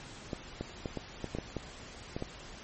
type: clicks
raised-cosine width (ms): 2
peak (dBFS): -21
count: 10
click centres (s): 0.332 / 0.61 / 0.858 / 0.973 / 1.243 / 1.35 / 1.386 / 1.567 / 2.165 / 2.224
effects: pink hiss -48 dBFS RMS until 2.63 s + MP3 32 kbps